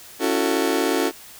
35% pulse chord, F# minor seventh, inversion second, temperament just, 277.5 / 333 / 370 / 444 Hz, C#4 / E4 / F#4 / A4, +2 / +18 / 0 / +16 cents, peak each -23 dBFS, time 0.19-1.12 s, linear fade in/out 50 ms, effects white hiss -43 dBFS RMS until 1.39 s

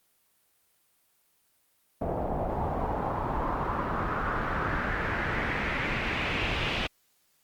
pink noise with low-pass filter sweep, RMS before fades -30 dBFS, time 2.01-6.87 s, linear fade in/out 5 ms, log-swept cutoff 660 to 3000 Hz, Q 2.8, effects white hiss -69 dBFS RMS until 7.43 s + Opus 32 kbps

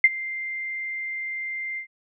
sine tone with ADSR envelope, 2093 Hz, C7, in tune, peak -8 dBFS, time 0.04-1.87 s, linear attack 3 ms, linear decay 38 ms, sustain -20 dB, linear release 94 ms, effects none

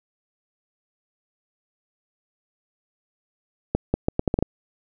accelerating click train, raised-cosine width 2 ms, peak -6 dBFS, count 8, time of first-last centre 3.75-4.426 s, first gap 190 ms, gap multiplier 0.76, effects none

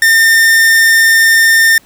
45% pulse tone, 1809 Hz, A6, 48 cents sharp, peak -5 dBFS, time 0.02-1.78 s, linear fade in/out 2 ms, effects pink hiss -46 dBFS RMS until 1.85 s

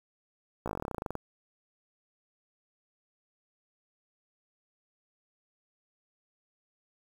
slowing click train, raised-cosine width 1 ms, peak -20 dBFS, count 18, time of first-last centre 0.66-1.153 s, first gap 16 ms, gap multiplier 1.07, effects 8-bit

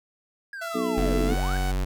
triangle linear two-way sweep, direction down then up, 1661.2 to 146.83 to 1661.2 Hz, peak -32 dBFS, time 0.53-1.57 s, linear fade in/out 2 ms, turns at 1.31 s
sawtooth tone with pitch glide, 669 to 746.6 Hz, E5 to F#5, +25 to +15 cents, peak -28 dBFS, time 0.61-1.72 s, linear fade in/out 10 ms, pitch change +190 cents, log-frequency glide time 1.27-1.33 s
harmonic tone, 62 Hz, B1, 7 cents sharp, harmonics 3 / 4 / 5 / 6 / 7, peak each -36 / -28 / -31 / -38 / -28 dBFS, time 0.74-1.35 s, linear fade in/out 20 ms
square tone, 46.86 Hz, F#1, 23 cents sharp, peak -24 dBFS, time 0.97-1.85 s, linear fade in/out 10 ms
effects none

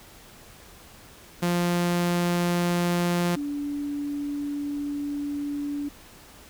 sawtooth / sine tone pair in turn, 174.61 / 288.4 Hz, F3 / D4, 0 / -31 cents, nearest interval major sixth, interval 869 cents, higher second, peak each -18 / -27 dBFS, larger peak first, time 1.42-3.36 / 3.36-5.89 s, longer second, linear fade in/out 10 ms, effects pink hiss -49 dBFS RMS until 6.49 s

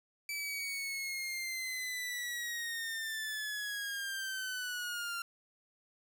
sawtooth linear sweep, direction down, 2314 to 1379 Hz, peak -33 dBFS, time 0.29-5.22 s, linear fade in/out 2 ms, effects 10-bit

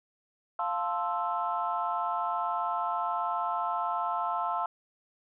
sine chord, F major seventh, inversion none, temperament equal, 698.5 / 880 / 1046.5 / 1318.5 Hz, F5 / A5 / C6 / E6, 0 / 0 / 0 / 0 cents, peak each -33 dBFS, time 0.59-4.66 s, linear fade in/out 2 ms, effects tanh soft clip ceiling -18 dBFS

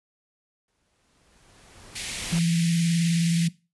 pink noise with exponential growth, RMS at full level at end -35 dBFS, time 0.68-2.39 s, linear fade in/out 2 ms, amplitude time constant 370 ms
pink high-pass noise, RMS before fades -33 dBFS, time 1.95-3.48 s, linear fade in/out 10 ms, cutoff 1900 Hz, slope 48 dB/octave
sine tone with vibrato, 168.2 Hz, E3, 35 cents sharp, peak -20 dBFS, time 2.32-3.49 s, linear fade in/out 10 ms, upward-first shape sine, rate 19 Hz, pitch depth 32 cents each way
effects noise-tail reverb RT60 0.3 s tail -20 dB re dry + resampled to 24000 Hz

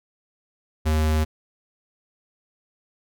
square tone, 77.78 Hz, D#2, in tune, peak -19 dBFS, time 0.85-1.25 s, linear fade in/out 20 ms, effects none

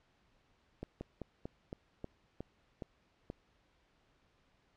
slowing click train, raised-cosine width 2 ms, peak -28 dBFS, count 9, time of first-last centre 0.83-3.301 s, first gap 180 ms, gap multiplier 1.15, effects pink hiss -72 dBFS RMS until 4.76 s + low-pass 4000 Hz 12 dB/octave

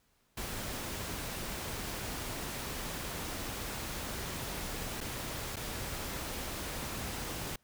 pink noise with dropouts, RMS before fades -39 dBFS, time 0.37-7.56 s, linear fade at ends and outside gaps 5 ms, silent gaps 5.006-5.01 / 5.56-5.566 s, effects pink hiss -72 dBFS RMS until 7.63 s

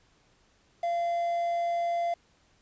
triangle tone with quantisation, 687 Hz, F5, 29 cents flat, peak -24 dBFS, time 0.83-2.14 s, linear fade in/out 5 ms, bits 8, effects pink hiss -65 dBFS RMS until 2.61 s + resampled to 16000 Hz

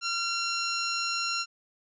10% pulse tone, 1373 Hz, F6, 30 cents flat, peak -19 dBFS, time 0.01-1.46 s, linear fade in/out 50 ms, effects resampled to 16000 Hz

